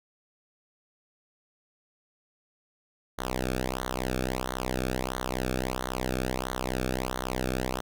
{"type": "tone with flanger", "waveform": "sawtooth", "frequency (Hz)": 63.7, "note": "C2", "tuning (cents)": -46, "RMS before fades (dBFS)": -31, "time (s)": [3.18, 7.81], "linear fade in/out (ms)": 10, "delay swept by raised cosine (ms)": [0.39, 1.02], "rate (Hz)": 1.5, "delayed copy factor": -0.9, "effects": []}